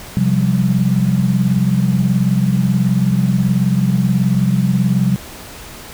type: chord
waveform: sine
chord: C suspended fourth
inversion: none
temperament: equal with one note detuned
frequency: 130.81 / 177.46 / 196 Hz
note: C3 / F3 / G3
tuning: 0 / +28 / 0 cents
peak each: -16 dBFS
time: 0.17-5.16 s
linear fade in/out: 0 ms
effects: pink hiss -34 dBFS RMS until 5.93 s